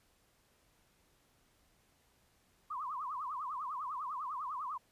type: tone with vibrato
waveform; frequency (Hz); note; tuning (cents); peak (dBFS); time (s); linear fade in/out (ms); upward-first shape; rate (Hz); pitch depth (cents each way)
sine; 1108.7; C#6; 0; -37; 2.7-4.78; 10; triangle; 10; 260
effects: pink hiss -71 dBFS RMS until 4.91 s + resampled to 32000 Hz